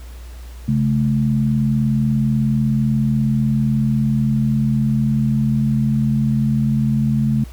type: tone pair together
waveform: sine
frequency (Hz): 136.32 / 216.4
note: C#3 / A3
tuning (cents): -29 / -29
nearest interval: minor sixth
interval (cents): 800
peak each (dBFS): -17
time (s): 0.68-7.44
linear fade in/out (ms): 5
effects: added 60 Hz sine -32 dBFS peak until 7.52 s + pink hiss -46 dBFS RMS until 7.52 s